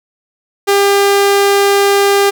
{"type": "tone", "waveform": "sawtooth", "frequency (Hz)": 400, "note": "G4", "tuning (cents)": 35, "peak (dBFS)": -4, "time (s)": [0.67, 2.31], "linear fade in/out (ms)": 20, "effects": []}